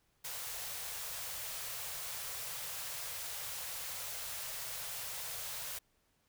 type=band-stop noise; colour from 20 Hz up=white; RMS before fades=-42 dBFS; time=0.24-5.79 s; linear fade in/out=10 ms; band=160 to 450 Hz; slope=48 dB/octave; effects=pink hiss -75 dBFS RMS until 6.28 s